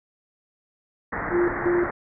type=low-pass noise; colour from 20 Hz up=white; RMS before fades=-29 dBFS; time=1.12-1.91 s; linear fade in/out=10 ms; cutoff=2000 Hz; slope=96 dB/octave
type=tone with tremolo; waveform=sine; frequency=350 Hz; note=F4; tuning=4 cents sharp; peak=-18 dBFS; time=1.3-1.9 s; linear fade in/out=50 ms; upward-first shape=square; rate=2.8 Hz; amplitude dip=80%
effects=none